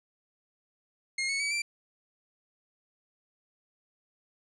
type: tone with pitch steps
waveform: sawtooth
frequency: 2140 / 2208 / 2278 / 2350 Hz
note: C7 / C#7 / C#7 / D7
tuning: +38 / -7 / +47 / +1 cents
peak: -25 dBFS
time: 1.18-1.62 s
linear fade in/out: 5 ms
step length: 110 ms
effects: resampled to 22050 Hz + 11-bit